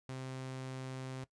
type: tone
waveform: sawtooth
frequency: 130.81 Hz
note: C3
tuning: in tune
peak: -37 dBFS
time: 0.09-1.24 s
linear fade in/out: 0 ms
effects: noise-tail reverb RT60 0.1 s tail -18 dB re dry + resampled to 22050 Hz